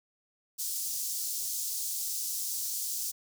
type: high-pass noise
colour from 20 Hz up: pink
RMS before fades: -34 dBFS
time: 0.58-3.12 s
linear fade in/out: 20 ms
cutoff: 5400 Hz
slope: 24 dB/octave
effects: none